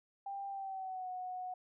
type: tone with pitch glide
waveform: sine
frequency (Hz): 792 to 734.7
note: G5 to F#5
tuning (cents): +18 to -12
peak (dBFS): -39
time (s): 0.26-1.54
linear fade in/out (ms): 5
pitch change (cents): -130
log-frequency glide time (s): 0.49-1.09
effects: none